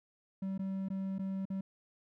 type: tone with dropouts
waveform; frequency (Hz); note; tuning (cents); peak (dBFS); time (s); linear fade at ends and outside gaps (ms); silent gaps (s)
triangle; 192.3; G3; -33; -32; 0.42-1.61; 5; 0.579-0.592 / 0.886-0.901 / 1.184-1.192 / 1.454-1.501
effects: none